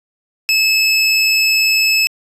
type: tone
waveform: 25% pulse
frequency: 2602 Hz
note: E7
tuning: 23 cents flat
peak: -7 dBFS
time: 0.49-2.07 s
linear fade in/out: 0 ms
effects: resampled to 32000 Hz